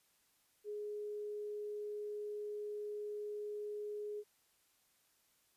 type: tone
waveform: sine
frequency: 417.6 Hz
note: G#4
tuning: 10 cents sharp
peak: -40 dBFS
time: 0.64-4.24 s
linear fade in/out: 50 ms
effects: white hiss -74 dBFS RMS until 5.56 s + resampled to 32000 Hz